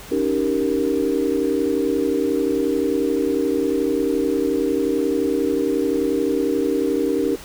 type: chord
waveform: sine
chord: Eb dominant seventh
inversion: third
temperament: equal with one note detuned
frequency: 279.8 / 311.1 / 392 / 466.2 Hz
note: Db4 / Eb4 / G4 / Bb4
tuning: +16 / 0 / 0 / 0 cents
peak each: -23 dBFS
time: 0.11-7.36 s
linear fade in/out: 10 ms
effects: pink hiss -39 dBFS RMS until 7.44 s